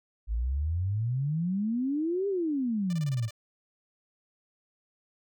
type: exponential two-way sweep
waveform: sine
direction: up then down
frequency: 51.9 to 407.7 to 105.6 Hz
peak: -26 dBFS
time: 0.27-3.3 s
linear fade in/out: 50 ms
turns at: 2.28 s
type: tone bursts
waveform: 5% pulse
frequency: 592 Hz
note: D5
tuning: 14 cents sharp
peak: -32 dBFS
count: 8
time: 2.9-3.308 s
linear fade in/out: 2 ms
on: 30 ms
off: 24 ms
effects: none